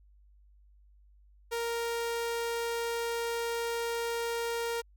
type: tone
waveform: sawtooth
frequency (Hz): 466.2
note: A#4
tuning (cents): 0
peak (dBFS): -27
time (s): 1.51-4.82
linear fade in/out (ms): 20
effects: added 50 Hz sine -57 dBFS peak until 4.96 s